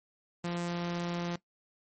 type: tone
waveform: sawtooth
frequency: 173.2 Hz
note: F3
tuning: 14 cents flat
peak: -28 dBFS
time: 0.44-1.36 s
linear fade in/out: 5 ms
effects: noise-tail reverb RT60 0.1 s tail -18 dB re dry + MP3 32 kbps